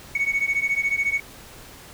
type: beating tone pair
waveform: sine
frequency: 2217 / 2231 Hz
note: C#7 / C#7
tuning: 0 / +11 cents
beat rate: 14 Hz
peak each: -22 dBFS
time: 0.15-1.2 s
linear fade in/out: 5 ms
effects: tanh soft clip ceiling -16 dBFS + pink hiss -44 dBFS RMS until 1.93 s